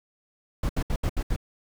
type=noise bursts; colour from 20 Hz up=brown; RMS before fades=-25 dBFS; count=6; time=0.63-1.363 s; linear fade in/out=5 ms; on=63 ms; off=71 ms; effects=none